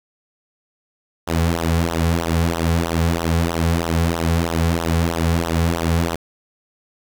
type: tone with flanger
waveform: sawtooth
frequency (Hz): 83.4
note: E2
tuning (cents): +21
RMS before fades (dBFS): -19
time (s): 1.27-6.16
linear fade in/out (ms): 10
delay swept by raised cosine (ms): 0.42 to 3.32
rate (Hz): 3.1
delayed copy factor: -0.85
effects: 8-bit